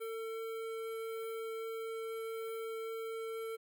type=tone with notch filter; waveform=square; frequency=449.6 Hz; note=A4; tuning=37 cents sharp; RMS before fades=-41 dBFS; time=0-3.57 s; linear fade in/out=20 ms; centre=5600 Hz; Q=0.67; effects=none